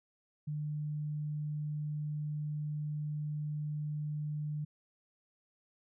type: tone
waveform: sine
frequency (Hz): 150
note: D3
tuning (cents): +37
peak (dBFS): -34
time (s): 0.47-4.65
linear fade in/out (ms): 10
effects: none